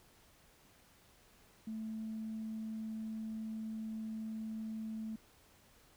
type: tone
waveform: sine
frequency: 220 Hz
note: A3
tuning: in tune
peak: -38 dBFS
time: 1.67-5.16 s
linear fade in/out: 5 ms
effects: tanh soft clip ceiling -34 dBFS + pink hiss -65 dBFS RMS until 5.96 s